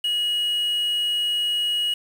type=tone with quantisation; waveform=triangle; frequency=2900 Hz; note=F#7; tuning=35 cents flat; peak=-19 dBFS; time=0.04-1.94 s; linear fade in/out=5 ms; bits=7; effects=none